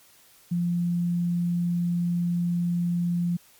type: tone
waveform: sine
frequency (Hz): 173.7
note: F3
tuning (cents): -9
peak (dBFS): -22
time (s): 0.51-3.37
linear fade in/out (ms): 10
effects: white hiss -56 dBFS RMS until 3.59 s + MP3 96 kbps